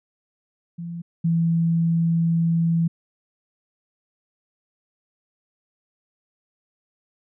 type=tone pair in turn; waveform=sine; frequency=170 / 166.41 Hz; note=F3 / E3; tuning=-46 / +17 cents; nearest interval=unison; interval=37 cents; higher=first; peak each=-29 / -17 dBFS; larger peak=second; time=0.78-1.02 / 1.24-2.88 s; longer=second; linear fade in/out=10 ms; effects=none